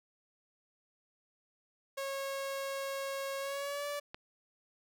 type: tone with pitch glide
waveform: sawtooth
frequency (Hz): 547 to 579.2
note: C#5 to D5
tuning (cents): -23 to -24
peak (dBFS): -32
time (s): 1.97-4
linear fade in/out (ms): 10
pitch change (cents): +99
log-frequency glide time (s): 3.39-3.87
type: click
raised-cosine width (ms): 0.3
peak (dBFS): -27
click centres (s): 4.145
effects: none